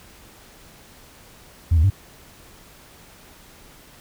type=tone with pitch steps; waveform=sine; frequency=84 / 77.6 / 97.9 Hz; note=E2 / D#2 / G2; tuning=+33 / -4 / -2 cents; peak=-11 dBFS; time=1.71-1.902 s; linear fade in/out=10 ms; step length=64 ms; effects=tanh soft clip ceiling -10 dBFS + pink hiss -48 dBFS RMS until 4 s